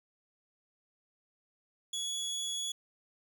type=tone; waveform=25% pulse; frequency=3376 Hz; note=G#7; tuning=28 cents sharp; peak=-30 dBFS; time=1.93-2.72 s; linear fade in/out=5 ms; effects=none